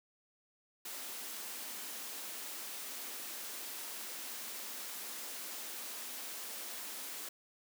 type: high-pass noise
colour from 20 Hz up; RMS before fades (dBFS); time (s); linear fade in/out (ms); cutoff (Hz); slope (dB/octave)
white; -44; 0.85-7.29; 5; 200; 96
effects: none